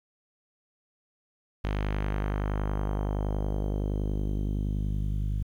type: tone with low-pass filter sweep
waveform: sawtooth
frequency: 50.7 Hz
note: G#1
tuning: 41 cents flat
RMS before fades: -29 dBFS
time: 1.64-5.43 s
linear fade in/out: 5 ms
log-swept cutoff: 3000 to 130 Hz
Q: 1.2
effects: 10-bit